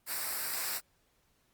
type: noise with comb filter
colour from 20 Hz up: white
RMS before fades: -35 dBFS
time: 0.06-0.81 s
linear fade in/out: 50 ms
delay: 0.31 ms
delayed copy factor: -0.65
effects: pink hiss -72 dBFS RMS until 1.53 s + Opus 32 kbps